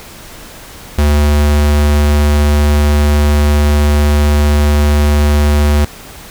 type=tone; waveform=square; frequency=73.7 Hz; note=D2; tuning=7 cents sharp; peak=-8 dBFS; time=0.98-5.85 s; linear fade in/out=5 ms; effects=pink hiss -33 dBFS RMS until 6.3 s